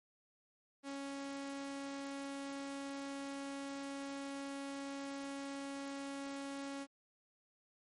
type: tone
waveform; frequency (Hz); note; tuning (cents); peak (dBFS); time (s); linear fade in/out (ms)
sawtooth; 277.2; C#4; 0; -38; 0.83-6.87; 50
effects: MP3 48 kbps